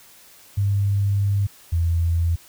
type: tone pair in turn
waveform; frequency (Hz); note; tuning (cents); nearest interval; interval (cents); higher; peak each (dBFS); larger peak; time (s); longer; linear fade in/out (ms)
sine; 100 / 84.09; G2 / E2; +35 / +35; minor third; 300; first; -17; neither; 0.57-1.47 / 1.72-2.36; first; 10
effects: white hiss -49 dBFS RMS until 2.48 s